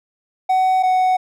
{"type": "tone pair in turn", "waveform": "triangle", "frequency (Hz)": [750, 742.7], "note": ["F#5", "F#5"], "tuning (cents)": [23, 6], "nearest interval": "unison", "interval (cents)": 17, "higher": "first", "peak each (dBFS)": -11, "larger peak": "neither", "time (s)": [[0.49, 0.83], [0.83, 1.17]], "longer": "neither", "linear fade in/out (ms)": 10, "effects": []}